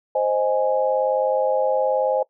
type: chord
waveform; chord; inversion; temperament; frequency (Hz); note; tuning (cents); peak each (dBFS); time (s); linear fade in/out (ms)
sine; Ab major; first; equal; 523.3 / 622.3 / 830.6; C5 / Eb5 / Ab5; 0 / 0 / 0; -20 / -23 / -24; 0.15-2.23; 5
effects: noise-tail reverb RT60 0.1 s tail -21 dB re dry